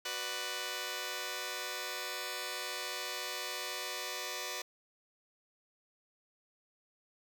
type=chord; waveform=5% pulse; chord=B minor; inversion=second; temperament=just; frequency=370.4 / 493.9 / 592.7 Hz; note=F#4 / B4 / D5; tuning=+2 / 0 / +16 cents; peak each=-32 / -29 / -30 dBFS; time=0.05-4.62 s; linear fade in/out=5 ms; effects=none